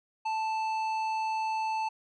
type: tone with tanh clipping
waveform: sine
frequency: 880 Hz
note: A5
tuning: in tune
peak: -30 dBFS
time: 0.25-1.89 s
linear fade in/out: 10 ms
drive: 11 dB
effects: none